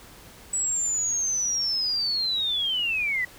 sine linear sweep, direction down, 7902 to 1930 Hz, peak -23 dBFS, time 0.53-3.25 s, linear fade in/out 5 ms, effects pink hiss -48 dBFS RMS until 3.38 s

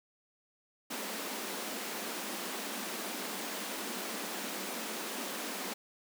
pink high-pass noise, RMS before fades -39 dBFS, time 0.9-5.74 s, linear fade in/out 10 ms, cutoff 190 Hz, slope 96 dB/octave, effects none

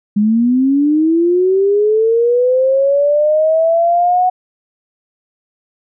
sine linear sweep, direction up, 202.8 to 739 Hz, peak -9 dBFS, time 0.16-4.3 s, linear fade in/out 10 ms, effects none

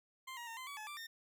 20% pulse tone with pitch steps, 1047 / 948 / 914 / 1032 / 1136 / 857 / 1177 / 1825 Hz, C6 / A#5 / A#5 / C6 / C#6 / A5 / D6 / A#6, +1 / +29 / -34 / -24 / +42 / -46 / +3 / -37 cents, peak -40 dBFS, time 0.27-1.07 s, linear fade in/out 10 ms, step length 100 ms, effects none

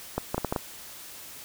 clicks, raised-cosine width 1 ms, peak -12 dBFS, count 6, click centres 0.18 / 0.345 / 0.38 / 0.447 / 0.525 / 0.562 s, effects white hiss -44 dBFS RMS until 1.44 s

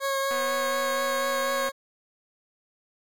20% pulse tone with vibrato, 546 Hz, C#5, 26 cents flat, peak -20 dBFS, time 0-1.72 s, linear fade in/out 50 ms, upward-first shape triangle, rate 4.1 Hz, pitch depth 15 cents each way
click train, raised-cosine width 0.5 ms, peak -23 dBFS, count 343, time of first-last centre 0.31-1.689 s, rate 248 Hz
effects none

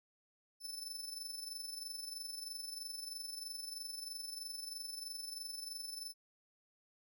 sawtooth tone with amplitude modulation, 5274 Hz, E8, in tune, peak -38 dBFS, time 0.6-6.14 s, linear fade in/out 50 ms, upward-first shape sine, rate 23.1 Hz, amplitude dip 60%, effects none

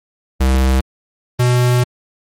square tone pair in turn, 65.41 / 123.48 Hz, C2 / B2, 0 / 0 cents, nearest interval major seventh, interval 1100 cents, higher second, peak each -11 dBFS, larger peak neither, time 0.4-0.81 / 1.39-1.84 s, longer second, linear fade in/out 10 ms, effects MP3 64 kbps

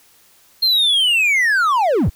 triangle linear sweep, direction down, 4241 to 35.54 Hz, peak -11 dBFS, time 0.62-2.1 s, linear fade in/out 10 ms, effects white hiss -52 dBFS RMS until 2.15 s

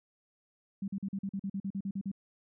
sine tone bursts, 196 Hz, G3, in tune, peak -32 dBFS, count 13, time 0.82-2.116 s, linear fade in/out 5 ms, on 60 ms, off 43 ms, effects none

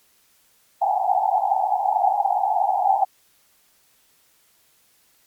pink band-pass noise, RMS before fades -20 dBFS, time 0.81-3.05 s, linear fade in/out 10 ms, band 730 to 840 Hz, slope 96 dB/octave, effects white hiss -60 dBFS RMS until 5.26 s + MP3 96 kbps

